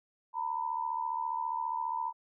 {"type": "tone pair together", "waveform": "sine", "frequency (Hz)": [912, 986.8], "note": ["A#5", "B5"], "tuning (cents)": [-38, -2], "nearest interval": "minor second", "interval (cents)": 136, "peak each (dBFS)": [-34, -34], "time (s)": [0.33, 2.13], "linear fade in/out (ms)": 50, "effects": []}